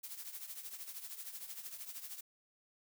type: noise with tremolo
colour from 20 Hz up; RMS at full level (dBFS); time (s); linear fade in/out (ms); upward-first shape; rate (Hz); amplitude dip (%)
blue; -44; 0.03-2.21; 10; triangle; 13; 75
effects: none